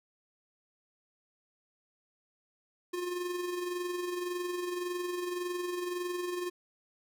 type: tone with amplitude modulation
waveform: square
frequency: 355.8 Hz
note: F4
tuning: 32 cents sharp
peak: -32 dBFS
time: 2.93-6.5 s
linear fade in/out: 10 ms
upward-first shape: sine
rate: 21.8 Hz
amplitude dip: 45%
effects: none